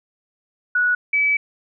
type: tone pair in turn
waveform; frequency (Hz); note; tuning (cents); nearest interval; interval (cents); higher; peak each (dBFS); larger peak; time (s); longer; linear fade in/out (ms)
sine; 1467 / 2293; F#6 / D7; -15 / -42; minor sixth; 773; second; -15; neither; 0.75-0.95 / 1.13-1.37; second; 5
effects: none